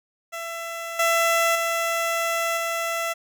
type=tone with level steps; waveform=15% pulse; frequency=669 Hz; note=E5; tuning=25 cents sharp; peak=-24 / -12 / -16 / -18 dBFS; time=0.32-3.14 s; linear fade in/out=20 ms; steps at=0.99 / 1.55 / 2.57 s; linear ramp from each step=5 ms; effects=none